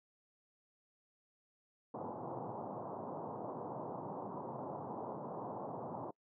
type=band-pass noise; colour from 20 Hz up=white; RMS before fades=-44 dBFS; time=1.94-6.11 s; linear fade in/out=5 ms; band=110 to 1000 Hz; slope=48 dB/octave; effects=noise-tail reverb RT60 0.1 s tail -25 dB re dry